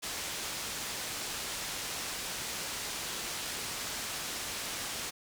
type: low-pass noise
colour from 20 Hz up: white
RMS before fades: -38 dBFS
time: 0.02-5.11 s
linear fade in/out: 20 ms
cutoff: 7800 Hz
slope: 12 dB/octave
effects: none